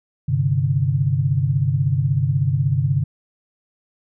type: chord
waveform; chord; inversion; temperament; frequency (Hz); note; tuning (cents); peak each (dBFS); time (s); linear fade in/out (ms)
sine; G suspended fourth; none; just; 98 / 130.67 / 147; G2 / C3 / D3; 0 / -2 / +2; -23 / -19 / -20; 0.28-3.04; 10
effects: none